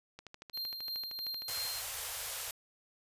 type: click train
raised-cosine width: 0.2 ms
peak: -30 dBFS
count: 20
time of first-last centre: 0.19-1.652 s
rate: 13 Hz
type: tone with tremolo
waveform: square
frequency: 4186 Hz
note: C8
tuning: in tune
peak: -36 dBFS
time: 0.53-1.81 s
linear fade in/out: 20 ms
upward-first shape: triangle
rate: 3 Hz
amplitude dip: 50%
type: band-stop noise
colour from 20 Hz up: white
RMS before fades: -39 dBFS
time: 1.48-2.51 s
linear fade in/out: 2 ms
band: 130 to 450 Hz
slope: 96 dB/octave
effects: resampled to 32000 Hz